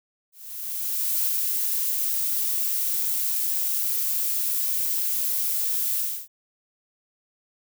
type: noise with ADSR envelope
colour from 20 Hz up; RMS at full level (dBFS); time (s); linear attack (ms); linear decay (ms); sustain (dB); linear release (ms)
violet; -23; 0.32-6.28; 950; 11; -2; 280
effects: none